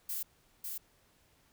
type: noise with echo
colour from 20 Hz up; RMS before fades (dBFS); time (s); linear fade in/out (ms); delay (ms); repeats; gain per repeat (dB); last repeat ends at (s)
violet; -37; 0.09-0.23; 5; 550; 1; -3; 0.78
effects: pink hiss -68 dBFS RMS until 1.52 s